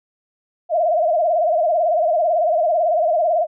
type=tone with vibrato; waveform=sine; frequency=659 Hz; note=E5; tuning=1 cent flat; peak=-14 dBFS; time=0.69-3.47 s; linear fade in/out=50 ms; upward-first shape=sine; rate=18 Hz; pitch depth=130 cents each way; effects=none